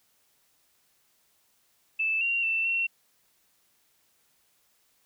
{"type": "tone with pitch steps", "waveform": "sine", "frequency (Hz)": [2634, 2758, 2674, 2720], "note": ["E7", "F7", "E7", "F7"], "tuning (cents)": [-2, -22, 24, -46], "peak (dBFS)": -24, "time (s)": [1.99, 2.87], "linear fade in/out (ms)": 10, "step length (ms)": 220, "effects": ["white hiss -68 dBFS RMS until 5.05 s"]}